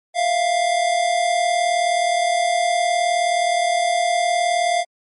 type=tone pair together; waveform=square; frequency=660.7 / 700 Hz; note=E5 / F5; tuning=+4 / +4 cents; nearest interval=minor second; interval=100 cents; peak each=-24 / -18 dBFS; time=0.14-4.85 s; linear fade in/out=50 ms; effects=MP3 48 kbps